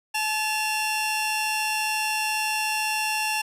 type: tone pair together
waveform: sawtooth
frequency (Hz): 862.6 / 2742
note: A5 / F7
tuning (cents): -35 / -32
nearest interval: octave + minor sixth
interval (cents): 2003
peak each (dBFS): -23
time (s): 0.14-3.42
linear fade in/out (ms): 10
effects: resampled to 32000 Hz